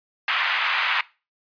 white band-pass noise, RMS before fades -23 dBFS, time 0.28-1.01 s, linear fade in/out 2 ms, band 980 to 2800 Hz, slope 24 dB/octave, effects noise-tail reverb RT60 0.3 s tail -20 dB re dry + resampled to 11025 Hz

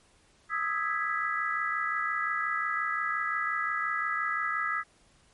sine chord, E major seventh, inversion third, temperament equal with one note detuned, 1244.5 / 1310.2 / 1661.2 / 1975.5 Hz, D#6 / E6 / G#6 / B6, 0 / -11 / 0 / 0 cents, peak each -33 dBFS, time 0.49-4.84 s, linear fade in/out 50 ms, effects pink hiss -63 dBFS RMS until 5.33 s + MP3 48 kbps

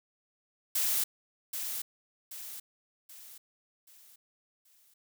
blue noise with echo, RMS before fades -29 dBFS, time 0.75-1.04 s, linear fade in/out 5 ms, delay 780 ms, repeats 5, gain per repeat -7 dB, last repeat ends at 4.94 s, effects none

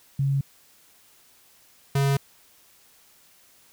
sine / square tone pair in turn, 138 / 138.65 Hz, C#3 / C#3, -7 / +1 cents, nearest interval unison, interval 8 cents, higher second, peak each -20 dBFS, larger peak neither, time 0.19-0.41 / 1.95-2.17 s, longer neither, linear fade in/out 5 ms, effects white hiss -57 dBFS RMS until 3.72 s

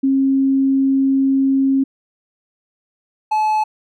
sine / triangle tone pair in turn, 270 / 860.7 Hz, C#4 / A5, -45 / -38 cents, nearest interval octave + minor sixth, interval 2007 cents, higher second, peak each -12 dBFS, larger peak neither, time 0.03-1.84 / 3.31-3.64 s, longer first, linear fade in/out 10 ms, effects none

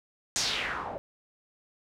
white noise with low-pass filter sweep, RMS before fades -32 dBFS, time 0.36-0.98 s, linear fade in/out 0 ms, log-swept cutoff 6900 to 560 Hz, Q 3, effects none

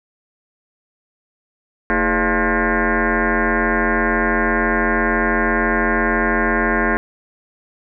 sine tone with frequency modulation, 693 Hz, F5, 14 cents flat, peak -14 dBFS, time 1.9-6.97 s, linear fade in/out 0 ms, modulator 184 Hz, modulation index 6.5, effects none

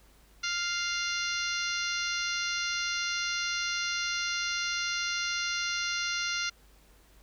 harmonic tone with a mistuned harmonic, 698.5 Hz, F5, in tune, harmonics 2 / 3 / 4 / 5 / 6 / 7 / 8 / 9, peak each -34 / -36 / -37 / -40 / -37 / -41 / -39 / -43 dBFS, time 0.43-6.5 s, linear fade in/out 10 ms, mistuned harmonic 8, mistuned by +21 cents, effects added 50 Hz sine -58 dBFS peak until 7.22 s + pink hiss -62 dBFS RMS until 7.22 s

